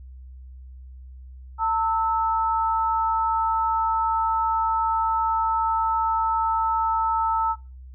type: tone pair together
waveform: sine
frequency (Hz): 898.7 / 1306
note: A5 / E6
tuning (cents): +36 / -17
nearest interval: tritone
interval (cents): 647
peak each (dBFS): -21 / -24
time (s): 1.58-7.56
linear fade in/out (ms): 50
effects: noise-tail reverb RT60 0.3 s tail -20 dB re dry + added 64 Hz sine -39 dBFS peak until 7.94 s

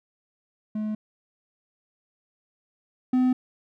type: tone pair in turn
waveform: triangle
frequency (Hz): 214.1 / 254.2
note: A3 / C4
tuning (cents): -47 / -50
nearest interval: minor third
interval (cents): 297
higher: second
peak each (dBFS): -24 / -16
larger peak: second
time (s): 0.75-0.95 / 3.13-3.33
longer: neither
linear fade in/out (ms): 5
effects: none

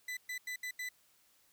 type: tone bursts at uneven times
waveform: 40% pulse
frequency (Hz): 1997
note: B6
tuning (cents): +19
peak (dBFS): -37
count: 5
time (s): 0.08-0.17 / 0.29-0.38 / 0.47-0.56 / 0.63-0.71 / 0.79-0.89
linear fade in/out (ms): 5
effects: white hiss -69 dBFS RMS until 1.52 s

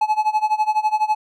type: tone with tremolo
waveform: triangle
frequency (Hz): 857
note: A5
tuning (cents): -46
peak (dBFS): -11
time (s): 0.01-1.15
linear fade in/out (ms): 5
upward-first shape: sine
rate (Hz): 12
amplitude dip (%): 90
effects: none

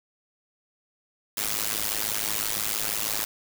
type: noise with amplitude modulation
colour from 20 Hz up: white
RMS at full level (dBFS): -24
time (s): 1.37-3.25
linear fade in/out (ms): 5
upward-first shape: sine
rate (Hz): 106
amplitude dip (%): 100
effects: none

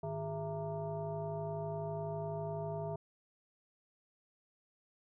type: tone with frequency modulation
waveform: sine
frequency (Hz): 410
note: G#4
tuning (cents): -22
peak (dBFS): -36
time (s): 0.03-2.96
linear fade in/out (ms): 5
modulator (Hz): 256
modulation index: 1.6
effects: none

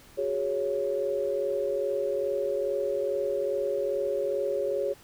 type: chord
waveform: sine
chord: F# suspended second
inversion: none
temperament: equal with one note detuned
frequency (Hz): 370 / 412.4 / 554.4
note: F#4 / G#4 / C#5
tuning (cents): 0 / -12 / 0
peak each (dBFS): -34 / -30 / -28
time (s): 0.17-4.94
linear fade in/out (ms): 20
effects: pink hiss -54 dBFS RMS until 5.03 s

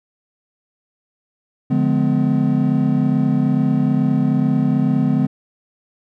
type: chord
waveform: triangle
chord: D diminished seventh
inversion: none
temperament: just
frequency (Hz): 146.83 / 176.2 / 211.4 / 253.7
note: D3 / F3 / Ab3 / Cb4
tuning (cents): 0 / +16 / +31 / +47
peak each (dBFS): -17 / -21 / -18 / -16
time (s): 1.7-5.27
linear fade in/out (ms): 10
effects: none

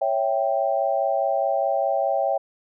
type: chord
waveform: sine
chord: C# diminished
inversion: none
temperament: equal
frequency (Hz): 554.4 / 659.3 / 784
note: C#5 / E5 / G5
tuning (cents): 0 / 0 / 0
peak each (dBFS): -24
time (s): 0.01-2.38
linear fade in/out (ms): 10
effects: none

